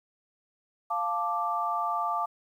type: chord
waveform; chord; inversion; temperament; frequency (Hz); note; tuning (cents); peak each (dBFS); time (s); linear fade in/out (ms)
sine; D minor; first; equal; 698.5 / 880 / 1174.7; F5 / A5 / D6; 0 / 0 / 0; -32 / -32 / -29; 0.9-2.26; 10
effects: 10-bit